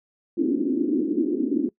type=band-pass noise; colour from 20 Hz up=pink; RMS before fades=-23 dBFS; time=0.37-1.69 s; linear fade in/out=5 ms; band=260 to 340 Hz; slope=48 dB/octave; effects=noise-tail reverb RT60 0.1 s tail -21 dB re dry